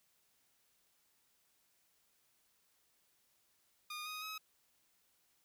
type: tone with pitch steps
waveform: 15% pulse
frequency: 1221 / 1248.1 / 1275.8 Hz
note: D#6 / D#6 / D#6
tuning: -33 / +5 / +43 cents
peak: -36 dBFS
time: 3.9-4.38 s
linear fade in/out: 5 ms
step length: 160 ms
effects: white hiss -75 dBFS RMS until 5.44 s